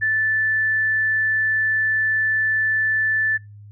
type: tone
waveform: sine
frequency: 1755 Hz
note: A6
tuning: 5 cents flat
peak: -17 dBFS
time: 0.01-3.38 s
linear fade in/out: 20 ms
effects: noise-tail reverb RT60 0.2 s tail -21 dB re dry + added 103 Hz sine -39 dBFS peak until 3.71 s